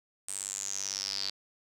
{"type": "tone with band-pass filter sweep", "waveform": "sawtooth", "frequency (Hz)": 98, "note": "G2", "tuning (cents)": 0, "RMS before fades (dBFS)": -36, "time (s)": [0.28, 1.3], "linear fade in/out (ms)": 5, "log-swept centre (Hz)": [8700, 4500], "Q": 8.9, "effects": []}